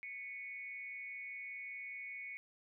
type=tone with amplitude modulation; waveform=sine; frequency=2217 Hz; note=C#7; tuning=in tune; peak=-40 dBFS; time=0.03-2.37 s; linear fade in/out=0 ms; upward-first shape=sine; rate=225 Hz; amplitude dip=75%; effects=none